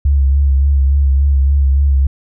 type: tone with vibrato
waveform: sine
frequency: 69.1 Hz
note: C#2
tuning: 5 cents flat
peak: -8 dBFS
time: 0.05-2.07 s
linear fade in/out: 5 ms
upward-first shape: sine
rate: 3.5 Hz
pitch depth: 43 cents each way
effects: none